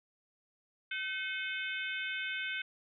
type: harmonic tone with a mistuned harmonic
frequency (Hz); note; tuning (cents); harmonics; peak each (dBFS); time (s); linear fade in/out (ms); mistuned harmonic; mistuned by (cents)
510; C5; -44; 3 / 4 / 5 / 6 / 7; -38 / -40 / -42 / -44 / -45; 0.91-2.62; 5; 4; +110
effects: none